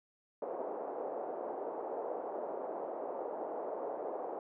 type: band-pass noise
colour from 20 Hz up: pink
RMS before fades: -40 dBFS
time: 0.42-4.39 s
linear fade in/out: 2 ms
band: 410 to 780 Hz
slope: 24 dB/octave
effects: none